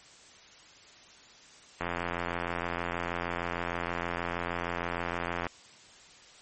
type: click train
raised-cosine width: 0.5 ms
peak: -16 dBFS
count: 317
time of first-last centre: 1.81-5.467 s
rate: 86.4 Hz
effects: white hiss -54 dBFS RMS until 6.41 s + MP3 32 kbps